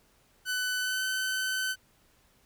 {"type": "tone with pitch glide", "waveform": "sawtooth", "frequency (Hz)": [1500, 1521.8], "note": ["F#6", "F#6"], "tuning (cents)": [23, 48], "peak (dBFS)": -25, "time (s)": [0.45, 1.76], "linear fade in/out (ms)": 50, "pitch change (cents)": 25, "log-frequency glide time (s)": [0.78, 1.03], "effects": ["pink hiss -65 dBFS RMS until 2.45 s"]}